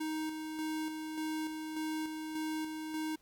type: tone with tremolo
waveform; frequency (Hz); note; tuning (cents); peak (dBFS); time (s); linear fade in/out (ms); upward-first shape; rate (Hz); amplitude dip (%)
square; 312.6; D#4; +8; -35; 0-3.16; 10; square; 1.7; 40
effects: pink hiss -69 dBFS RMS until 3.21 s